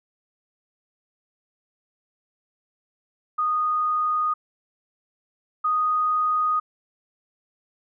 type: tone pair in turn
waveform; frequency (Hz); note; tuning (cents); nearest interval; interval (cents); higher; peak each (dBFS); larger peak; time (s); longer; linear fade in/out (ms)
sine; 1236 / 1242.2; D#6 / D#6; -12 / -3; unison; 9; second; -20 / -19; second; 3.38-4.34 / 5.64-6.6; neither; 10
effects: none